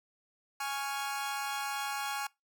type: chord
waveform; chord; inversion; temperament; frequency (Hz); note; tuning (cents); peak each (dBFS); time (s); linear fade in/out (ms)
sawtooth; Db major; second; equal; 830.6 / 1108.7 / 1396.9; Ab5 / Db6 / F6; 0 / 0 / 0; -32 / -36 / -37; 0.6-2.27; 5
effects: noise-tail reverb RT60 0.2 s tail -23 dB re dry